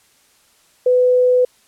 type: tone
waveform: sine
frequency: 500 Hz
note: B4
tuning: 21 cents sharp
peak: -10 dBFS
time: 0.86-1.45 s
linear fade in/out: 5 ms
effects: white hiss -55 dBFS RMS until 1.67 s + low-pass 11000 Hz 12 dB/octave